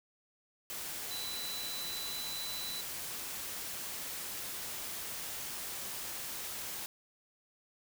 sine tone in noise, 3985 Hz, B7, 15 cents sharp, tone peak -40 dBFS, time 1.11-2.81 s, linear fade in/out 0 ms, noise white, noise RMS -41 dBFS, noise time 0.7-6.86 s, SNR -2 dB, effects none

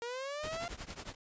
sawtooth linear sweep, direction up, 463.4 to 698.5 Hz, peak -34 dBFS, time 0.02-0.68 s, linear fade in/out 0 ms
pink noise with tremolo, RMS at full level -41 dBFS, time 0.43-1.15 s, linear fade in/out 5 ms, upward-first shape triangle, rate 11 Hz, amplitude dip 95%
effects resampled to 16000 Hz

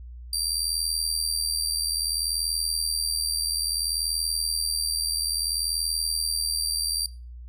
25% pulse tone with amplitude modulation, 4699 Hz, D8, in tune, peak -17 dBFS, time 0.33-7.06 s, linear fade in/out 2 ms, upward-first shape sine, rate 80.6 Hz, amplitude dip 70%, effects noise-tail reverb RT60 0.3 s tail -18 dB re dry + added 60 Hz sine -38 dBFS peak until 7.48 s

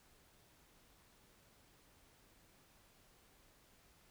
silence, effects pink hiss -68 dBFS RMS until 4.1 s

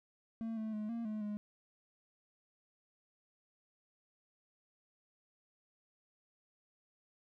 triangle tone with pitch steps, 225.9 / 218.9 / 212.6 / 232 / 214.3 / 208.5 Hz, A3 / A3 / G#3 / A#3 / A3 / G#3, +46 / -9 / +41 / -8 / -45 / +7 cents, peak -35 dBFS, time 0.41-1.37 s, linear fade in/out 0 ms, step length 160 ms, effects none

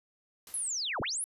white noise with exponential decay, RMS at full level -48 dBFS, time 0.47-1.07 s, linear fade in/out 1 ms, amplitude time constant 130 ms
sine linear two-way sweep, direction down then up, 11175 to 34.65 to 11175 Hz, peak -31 dBFS, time 0.54-1.24 s, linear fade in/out 0 ms, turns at 1.01 s
effects resampled to 32000 Hz

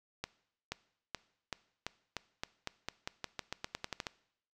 accelerating click train, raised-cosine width 0.2 ms, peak -19 dBFS, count 19, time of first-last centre 0.24-4.068 s, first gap 480 ms, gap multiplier 0.89, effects noise-tail reverb RT60 0.7 s tail -20 dB re dry

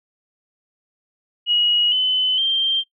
sine tone with pitch steps, 2900 / 3028 / 3162 Hz, F#7 / F#7 / G7, -35 / +39 / +14 cents, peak -15 dBFS, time 1.46-2.84 s, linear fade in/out 50 ms, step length 460 ms, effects noise-tail reverb RT60 0.1 s tail -19 dB re dry

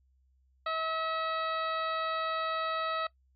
harmonic tone, 644 Hz, E5, 41 cents flat, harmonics 1 / 2 / 3 / 4 / 5 / 6 / 7, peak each -36 / -32 / -42 / -45 / -49 / -42 / -50 dBFS, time 0.66-3.07 s, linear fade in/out 5 ms, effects noise-tail reverb RT60 0.1 s tail -20 dB re dry + added 65 Hz sine -65 dBFS peak until 3.35 s

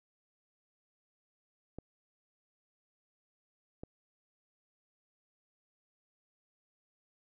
clicks, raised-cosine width 2 ms, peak -29 dBFS, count 2, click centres 1.786 / 3.835 s, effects none

